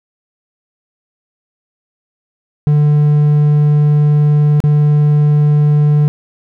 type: tone with dropouts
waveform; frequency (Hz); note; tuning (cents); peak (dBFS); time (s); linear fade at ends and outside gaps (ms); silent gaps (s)
triangle; 148.3; D3; +17; -5; 2.67-6.08; 0; 4.603-4.639
effects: none